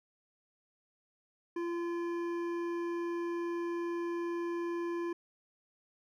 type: tone with hard clipping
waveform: triangle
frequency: 342.8 Hz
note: F4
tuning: 32 cents flat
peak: -35 dBFS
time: 1.56-5.13 s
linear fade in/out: 5 ms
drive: 15 dB
effects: none